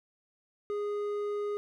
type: tone with hard clipping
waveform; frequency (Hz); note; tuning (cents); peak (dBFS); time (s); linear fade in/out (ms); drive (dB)
sine; 412.8; G#4; -10; -32; 0.7-1.57; 0; 6
effects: none